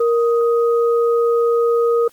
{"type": "tone pair together", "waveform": "sine", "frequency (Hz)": [467.9, 1250], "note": ["A#4", "D#6"], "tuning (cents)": [6, 8], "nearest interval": "octave + perfect fourth", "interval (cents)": 1702, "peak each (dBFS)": [-13, -23], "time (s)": [0, 2.08], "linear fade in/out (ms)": 5, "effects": ["white hiss -53 dBFS RMS until 2.12 s", "Opus 24 kbps"]}